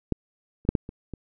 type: clicks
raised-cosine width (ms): 3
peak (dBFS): -10 / -30 / -6 / -9 / -23 / -22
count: 6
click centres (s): 0.123 / 0.651 / 0.69 / 0.752 / 0.891 / 1.137
effects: none